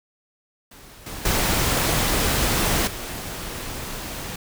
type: noise with level steps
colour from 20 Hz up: pink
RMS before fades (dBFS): -45 / -34 / -21 / -32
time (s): 0.71-4.36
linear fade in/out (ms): 5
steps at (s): 1.06 / 1.25 / 2.87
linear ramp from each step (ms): 5
effects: none